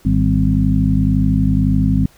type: harmonic tone with a mistuned harmonic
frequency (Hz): 51.9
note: G#1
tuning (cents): 0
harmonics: 1 / 2 / 3 / 4 / 5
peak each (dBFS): -18 / -18 / -18 / -18 / -18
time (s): 0.05-2.06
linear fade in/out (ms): 5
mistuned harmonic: 4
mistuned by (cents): -85
effects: pink hiss -50 dBFS RMS until 2.17 s

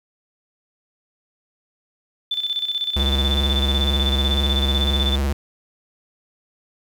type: tone with tremolo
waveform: sine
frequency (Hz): 3520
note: A7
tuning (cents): 0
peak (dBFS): -19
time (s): 2.31-5.16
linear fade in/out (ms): 5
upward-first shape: square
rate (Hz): 16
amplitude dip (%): 65
type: tone with vibrato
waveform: square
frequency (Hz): 69.3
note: C#2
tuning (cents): 0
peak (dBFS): -19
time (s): 2.96-5.33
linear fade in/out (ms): 5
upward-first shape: square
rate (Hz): 18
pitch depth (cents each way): 68
effects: 8-bit

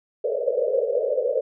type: band-pass noise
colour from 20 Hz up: white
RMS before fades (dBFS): -23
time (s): 0.24-1.41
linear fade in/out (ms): 10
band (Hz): 440 to 590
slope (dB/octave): 96
effects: none

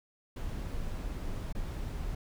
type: noise with dropouts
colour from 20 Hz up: brown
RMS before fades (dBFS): -36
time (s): 0.36-2.15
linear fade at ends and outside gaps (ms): 5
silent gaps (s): 1.527-1.549
effects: none

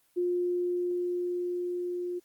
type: tone with level ramp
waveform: sine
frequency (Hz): 354.8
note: F4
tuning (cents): +27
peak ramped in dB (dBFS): -25 to -31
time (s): 0.16-2.2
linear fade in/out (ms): 20
effects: white hiss -68 dBFS RMS until 2.24 s + Opus 24 kbps

